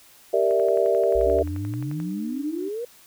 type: chord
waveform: sine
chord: E half-diminished seventh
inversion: first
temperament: equal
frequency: 392 / 466.2 / 587.3 / 659.3 Hz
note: G4 / Bb4 / D5 / E5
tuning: 0 / 0 / 0 / 0 cents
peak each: -23 dBFS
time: 0.33-1.43 s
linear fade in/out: 10 ms
type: click train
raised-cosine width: 0.5 ms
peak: -27 dBFS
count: 18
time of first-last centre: 0.51-2.001 s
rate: 11.4 Hz
type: exponential sweep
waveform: sine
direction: up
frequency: 54.2 to 493.9 Hz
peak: -27 dBFS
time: 1.15-2.85 s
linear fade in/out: 5 ms
type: tone with pitch glide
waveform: sine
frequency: 295.4 to 302.8 Hz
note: D4 to D#4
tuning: +10 to -47 cents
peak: -31 dBFS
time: 1.26-2.69 s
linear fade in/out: 10 ms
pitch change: +43 cents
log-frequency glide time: 1.39-2.01 s
effects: white hiss -52 dBFS RMS until 3.06 s